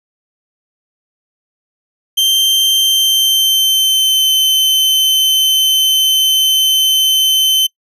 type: tone with pitch glide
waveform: 40% pulse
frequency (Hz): 3136 to 3073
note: G7 to G7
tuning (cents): 0 to -35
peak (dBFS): -8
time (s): 2.17-7.67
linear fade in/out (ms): 10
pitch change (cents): -35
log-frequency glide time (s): 2.78-4.3
effects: noise-tail reverb RT60 0.1 s tail -25 dB re dry